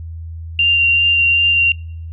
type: tone with vibrato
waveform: sine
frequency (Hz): 2776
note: F7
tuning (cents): -11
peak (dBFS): -10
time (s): 0.59-1.72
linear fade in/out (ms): 2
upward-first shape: sine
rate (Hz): 2.6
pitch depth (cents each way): 9
effects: noise-tail reverb RT60 0.6 s tail -25 dB re dry + added 82 Hz sine -26 dBFS peak until 2.12 s